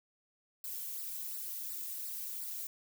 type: noise with flanger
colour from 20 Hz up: violet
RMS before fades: -41 dBFS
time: 0.64-2.67 s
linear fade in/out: 2 ms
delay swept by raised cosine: 0.31 to 2.41 ms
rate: 2.8 Hz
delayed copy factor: -0.8
effects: none